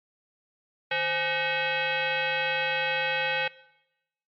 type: tone with frequency modulation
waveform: sine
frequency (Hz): 523.3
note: C5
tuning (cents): 0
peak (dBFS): -24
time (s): 0.91-3.48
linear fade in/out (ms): 5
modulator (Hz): 681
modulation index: 4
effects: noise-tail reverb RT60 0.9 s tail -21 dB re dry + MP3 48 kbps